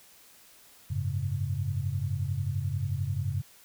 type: chord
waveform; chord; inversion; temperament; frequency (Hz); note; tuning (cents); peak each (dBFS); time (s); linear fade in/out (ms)
sine; F# suspended second; none; equal with one note detuned; 92.5 / 103.83 / 136.92; F#2 / G#2 / C#3; 0 / 0 / -21; -32; 0.9-3.42; 10
effects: white hiss -56 dBFS RMS until 3.64 s